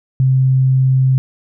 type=tone; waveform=sine; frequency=131.3 Hz; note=C3; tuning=6 cents sharp; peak=-9 dBFS; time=0.2-1.18 s; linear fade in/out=0 ms; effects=none